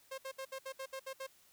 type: tone bursts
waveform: sawtooth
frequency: 533 Hz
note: C5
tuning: 32 cents sharp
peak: -37 dBFS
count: 9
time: 0.11-1.269 s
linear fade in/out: 10 ms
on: 71 ms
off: 65 ms
effects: white hiss -66 dBFS RMS until 1.52 s